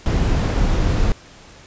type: noise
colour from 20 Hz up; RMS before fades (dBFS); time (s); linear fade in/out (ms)
brown; -17; 0.06-1.12; 0
effects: pink hiss -44 dBFS RMS until 1.66 s + resampled to 16000 Hz